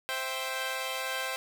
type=chord; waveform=10% pulse; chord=C major; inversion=none; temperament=equal; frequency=523.3 / 659.3 / 784 Hz; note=C5 / E5 / G5; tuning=0 / 0 / 0 cents; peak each=-26 / -30 / -29 dBFS; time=0.09-1.36 s; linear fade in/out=0 ms; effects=none